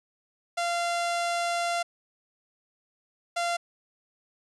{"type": "tone bursts at uneven times", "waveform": "sawtooth", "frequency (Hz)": 690, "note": "F5", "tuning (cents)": -21, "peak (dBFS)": -22, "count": 2, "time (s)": [[0.57, 1.83], [3.36, 3.57]], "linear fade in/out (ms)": 10, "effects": ["resampled to 22050 Hz"]}